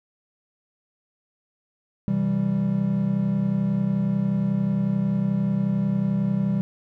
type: chord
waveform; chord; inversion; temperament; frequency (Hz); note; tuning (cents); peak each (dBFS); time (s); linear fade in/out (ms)
triangle; C major; none; equal; 130.81 / 164.81 / 196; C3 / E3 / G3; 0 / 0 / 0; -26 / -25 / -20; 2.08-6.61; 0
effects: none